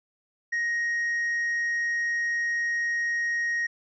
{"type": "tone with tanh clipping", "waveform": "sine", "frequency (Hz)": 1876, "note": "A#6", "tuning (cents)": 11, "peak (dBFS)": -25, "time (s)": [0.52, 3.67], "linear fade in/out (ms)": 10, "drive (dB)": 2, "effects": ["resampled to 16000 Hz"]}